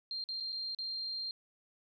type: tone with dropouts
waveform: sine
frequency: 4186 Hz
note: C8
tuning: in tune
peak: -36 dBFS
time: 0.11-1.31 s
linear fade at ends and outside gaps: 1 ms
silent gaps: 0.24-0.288 / 0.401-0.406 / 0.522-0.527 / 0.748-0.787 s
effects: none